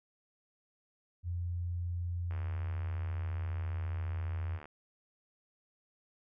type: tone with pitch glide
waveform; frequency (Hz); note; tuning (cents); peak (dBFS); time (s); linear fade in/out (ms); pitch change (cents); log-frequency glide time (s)
sine; 87.3 to 86.3; F2 to F2; 0 to -20; -33; 1.23-4.6; 50; -20; 2.36-4.49
type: click train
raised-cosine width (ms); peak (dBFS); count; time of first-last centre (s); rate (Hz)
0.5; -34; 176; 2.31-4.656; 74.6
effects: none